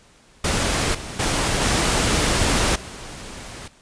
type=noise with level steps; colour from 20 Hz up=pink; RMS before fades=-21 / -33 / -21 / -19 / -36 dBFS; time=0.44-3.68 s; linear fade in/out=5 ms; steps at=0.94 / 1.19 / 1.61 / 2.75 s; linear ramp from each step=10 ms; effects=pink hiss -53 dBFS RMS until 3.81 s + resampled to 22050 Hz